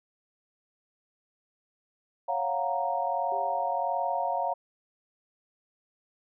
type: chord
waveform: sine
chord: Gb major seventh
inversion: second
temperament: equal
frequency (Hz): 554.4 / 698.5 / 740 / 932.3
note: Db5 / F5 / Gb5 / Bb5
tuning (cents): 0 / 0 / 0 / 0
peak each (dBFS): -34 / -30 / -33 / -31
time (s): 2.28-4.54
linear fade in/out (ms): 10
type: tone with exponential decay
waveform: sine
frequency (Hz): 397.9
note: G4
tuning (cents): +26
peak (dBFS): -37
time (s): 3.32-4.06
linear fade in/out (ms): 1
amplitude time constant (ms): 160
effects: none